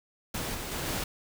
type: noise with level steps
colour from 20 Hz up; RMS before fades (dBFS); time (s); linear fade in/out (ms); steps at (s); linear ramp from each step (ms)
pink; -34 / -37 / -34 / -32; 0.34-1.04; 5; 0.54 / 0.71 / 0.86; 10
effects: none